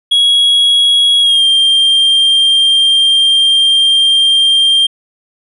triangle tone with pitch glide, 3322 to 3185 Hz, G#7 to G7, 0 to +27 cents, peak -5 dBFS, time 0.11-4.87 s, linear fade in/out 10 ms, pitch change -73 cents, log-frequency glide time 1.21-1.44 s, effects resampled to 24000 Hz

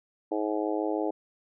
harmonic tone, 106 Hz, G#2, 36 cents sharp, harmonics 3 / 4 / 5 / 6 / 7 / 8, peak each -30 / -32 / -34 / -36 / -37 / -38 dBFS, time 0.31-1.11 s, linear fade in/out 10 ms, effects none

